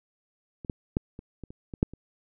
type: clicks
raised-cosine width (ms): 3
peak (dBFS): -27 / -16 / -11 / -27 / -26 / -30 / -24 / -8 / -29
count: 9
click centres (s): 0.648 / 0.698 / 0.969 / 1.191 / 1.437 / 1.505 / 1.738 / 1.829 / 1.936
effects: none